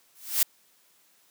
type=noise with exponential growth; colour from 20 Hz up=blue; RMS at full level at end=-18 dBFS; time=0.15-0.43 s; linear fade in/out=5 ms; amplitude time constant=60 ms; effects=white hiss -63 dBFS RMS until 1.3 s + high-pass 150 Hz 12 dB/octave